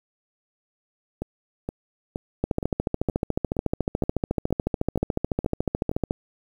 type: two click trains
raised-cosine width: 2 ms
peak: -15 / -9 dBFS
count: 11 / 52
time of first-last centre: 1.22-5.915 / 2.44-6.109 s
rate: 2.13 / 13.9 Hz
effects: 8-bit